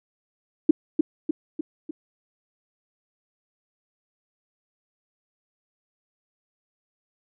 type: tone with echo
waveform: sine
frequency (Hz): 311.1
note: D#4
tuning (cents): 0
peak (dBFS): -9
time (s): 0.69-0.71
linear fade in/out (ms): 5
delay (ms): 300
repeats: 4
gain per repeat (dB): -5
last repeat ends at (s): 1.91
effects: none